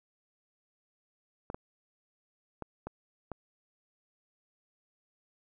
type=clicks; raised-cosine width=1 ms; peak=-24 dBFS; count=5; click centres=1.501 / 1.545 / 2.623 / 2.87 / 3.317 s; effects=none